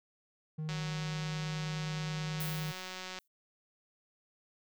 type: tone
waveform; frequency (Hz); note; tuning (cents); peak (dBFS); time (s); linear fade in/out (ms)
triangle; 155.56; D#3; 0; -33; 0.58-2.72; 10
type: click train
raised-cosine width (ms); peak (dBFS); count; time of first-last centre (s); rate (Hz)
0.2; -25; 463; 0.69-3.187; 185
type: noise with exponential decay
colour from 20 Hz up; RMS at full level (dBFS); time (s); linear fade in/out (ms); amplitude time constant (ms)
violet; -39; 2.4-3.28; 5; 190
effects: none